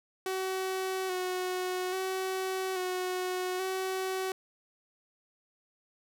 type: tone with vibrato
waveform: sawtooth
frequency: 372 Hz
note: F#4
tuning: 9 cents sharp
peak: -27 dBFS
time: 0.26-4.32 s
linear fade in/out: 2 ms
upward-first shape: square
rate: 0.6 Hz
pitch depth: 25 cents each way
effects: none